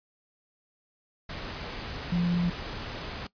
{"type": "tone in noise", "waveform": "sine", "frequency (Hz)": 174.61, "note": "F3", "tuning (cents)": 0, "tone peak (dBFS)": -23, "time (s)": [2.12, 2.5], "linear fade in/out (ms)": 5, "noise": "pink", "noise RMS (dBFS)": -37, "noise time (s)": [1.29, 3.27], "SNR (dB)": 11, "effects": ["noise-tail reverb RT60 0.1 s tail -20 dB re dry", "resampled to 11025 Hz"]}